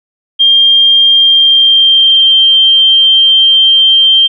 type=tone with pitch glide; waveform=sine; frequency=3200 to 3152 Hz; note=G7 to G7; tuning=+35 to +9 cents; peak=-3 dBFS; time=0.39-4.28 s; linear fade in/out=20 ms; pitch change=-26 cents; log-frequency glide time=1.11-2.37 s; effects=none